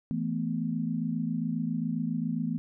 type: chord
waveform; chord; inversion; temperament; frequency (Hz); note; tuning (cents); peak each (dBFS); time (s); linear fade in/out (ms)
sine; E suspended fourth; none; just; 164.81 / 219.8 / 247.2; E3 / A3 / B3; 0 / -2 / +2; -32; 0.11-2.58; 0
effects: none